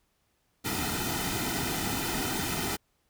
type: noise with comb filter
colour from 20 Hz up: pink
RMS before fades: -31 dBFS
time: 0.64-2.77 s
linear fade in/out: 20 ms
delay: 1.8 ms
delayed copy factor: -0.75
effects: pink hiss -73 dBFS RMS until 3.09 s